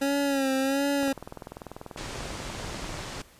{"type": "tone with vibrato", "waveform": "25% pulse", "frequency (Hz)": 274, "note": "C#4", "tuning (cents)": -20, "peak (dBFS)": -20, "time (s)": [0.01, 1.13], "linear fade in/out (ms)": 10, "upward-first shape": "sine", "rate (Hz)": 1.4, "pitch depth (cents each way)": 56}
{"type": "click train", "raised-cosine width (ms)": 1, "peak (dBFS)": -24, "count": 41, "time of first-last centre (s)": [1.03, 2.991], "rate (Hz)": 20.4}
{"type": "low-pass noise", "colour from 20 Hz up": "pink", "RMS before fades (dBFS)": -37, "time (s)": [1.97, 3.22], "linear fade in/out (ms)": 5, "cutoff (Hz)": 8200, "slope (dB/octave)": 24}
{"effects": ["pink hiss -55 dBFS RMS until 3.39 s", "resampled to 32000 Hz"]}